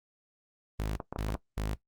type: tone bursts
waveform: sawtooth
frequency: 52.5 Hz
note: G#1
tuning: 19 cents sharp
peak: -27 dBFS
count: 3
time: 0.79-1.75 s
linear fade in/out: 5 ms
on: 180 ms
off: 210 ms
type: clicks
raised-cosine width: 1 ms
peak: -21 dBFS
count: 5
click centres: 1.002 / 1.126 / 1.161 / 1.292 / 1.352 s
effects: noise-tail reverb RT60 0.1 s tail -17 dB re dry + Opus 32 kbps